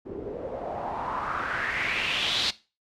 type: noise with low-pass filter sweep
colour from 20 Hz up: white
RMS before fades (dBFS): -30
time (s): 0.05-2.51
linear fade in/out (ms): 10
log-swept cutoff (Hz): 350 to 4200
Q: 4.1
effects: noise-tail reverb RT60 0.3 s tail -18 dB re dry